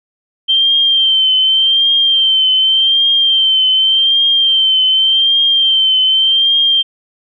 sine tone with vibrato, 3136 Hz, G7, in tune, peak -8 dBFS, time 0.48-6.83 s, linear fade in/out 20 ms, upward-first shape triangle, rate 0.86 Hz, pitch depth 51 cents each way, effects none

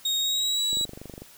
35% pulse tone with pitch glide, 3736 to 3901 Hz, A#7 to B7, +3 to -22 cents, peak -22 dBFS, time 0.05-0.85 s, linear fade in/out 5 ms, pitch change +75 cents, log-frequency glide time 0.18-0.6 s
click train, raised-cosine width 2 ms, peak -26 dBFS, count 13, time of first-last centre 0.73-1.22 s, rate 24.5 Hz
effects white hiss -51 dBFS RMS until 1.37 s

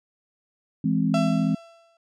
sine chord, E augmented, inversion none, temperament equal, 164.81 / 207.7 / 261.6 Hz, E3 / G#3 / B#3, 0 / 0 / 0 cents, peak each -24 / -24 / -24 dBFS, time 0.84-1.55 s, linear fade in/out 5 ms
35% pulse tone with exponential decay, 670 Hz, E5, 28 cents sharp, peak -20 dBFS, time 1.14-1.97 s, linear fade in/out 2 ms, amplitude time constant 180 ms
effects low-pass 6000 Hz 12 dB/octave

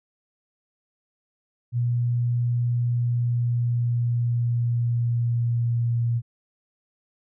sine tone with pitch glide, 120.5 to 117.88 Hz, B2 to A#2, -42 to +20 cents, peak -20 dBFS, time 1.72-6.22 s, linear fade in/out 50 ms, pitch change -38 cents, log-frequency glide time 2.9-6.05 s, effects none

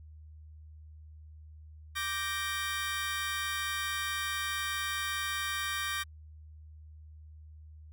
25% pulse chord, G minor, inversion second, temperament equal, 1174.7 / 1568 / 1864.7 Hz, D6 / G6 / Bb6, 0 / 0 / 0 cents, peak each -33 dBFS, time 1.95-6.04 s, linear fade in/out 20 ms, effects added 77 Hz sine -48 dBFS peak until 7.92 s

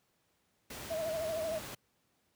pink noise, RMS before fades -44 dBFS, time 0.7-1.75 s, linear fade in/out 5 ms
sine tone with vibrato, 642 Hz, E5, 46 cents flat, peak -33 dBFS, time 0.9-1.59 s, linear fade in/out 10 ms, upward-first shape sine, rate 13 Hz, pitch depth 59 cents each way
effects pink hiss -75 dBFS RMS until 2.35 s + high-pass 80 Hz 12 dB/octave

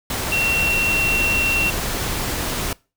sine tone in noise, 2727 Hz, F7, 42 cents flat, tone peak -17 dBFS, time 0.32-1.7 s, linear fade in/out 2 ms, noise pink, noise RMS -24 dBFS, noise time 0.1-2.73 s, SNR +4 dB, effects noise-tail reverb RT60 0.3 s tail -23 dB re dry

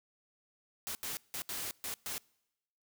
white noise bursts at uneven times, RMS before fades -39 dBFS, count 6, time 0.87-0.95 / 1.03-1.17 / 1.34-1.42 / 1.49-1.71 / 1.84-1.94 / 2.06-2.18 s, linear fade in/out 0 ms, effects noise-tail reverb RT60 0.9 s tail -26 dB re dry

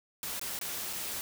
white noise with dropouts, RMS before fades -37 dBFS, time 0.23-1.21 s, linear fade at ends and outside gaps 0 ms, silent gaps 0.395-0.414 / 0.589-0.613 / 0.929-0.933 s, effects none

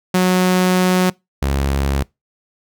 sawtooth tone pair in turn, 183.3 / 68.92 Hz, F#3 / C#2, -16 / -9 cents, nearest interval octave + perfect fourth, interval 1693 cents, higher first, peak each -8 / -12 dBFS, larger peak first, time 0.14-1.1 / 1.42-2.03 s, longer first, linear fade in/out 5 ms, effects noise-tail reverb RT60 0.2 s tail -24 dB re dry

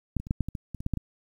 clicks, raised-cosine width 5 ms, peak -13 / -23 / -27 / -12 / -13 / -20 / -21 / -23 / -24 / -15 / -14 / -18 dBFS, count 12, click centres 0.167 / 0.2 / 0.269 / 0.309 / 0.407 / 0.486 / 0.552 / 0.747 / 0.805 / 0.864 / 0.937 / 0.973 s, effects 9-bit

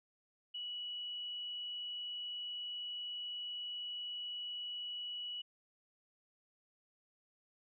sine tone, 2937 Hz, F#7, 13 cents flat, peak -40 dBFS, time 0.54-5.42 s, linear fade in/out 10 ms, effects none

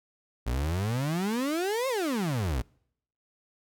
35% pulse exponential two-way sweep, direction up then down, 55.7 to 547 to 55.7 Hz, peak -25 dBFS, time 0.46-2.62 s, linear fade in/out 10 ms, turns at 1.88 s, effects noise-tail reverb RT60 0.7 s tail -26 dB re dry

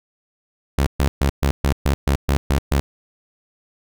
sawtooth tone bursts, 69.3 Hz, C#2, in tune, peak -11 dBFS, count 10, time 0.78-2.8 s, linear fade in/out 0 ms, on 85 ms, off 130 ms, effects none

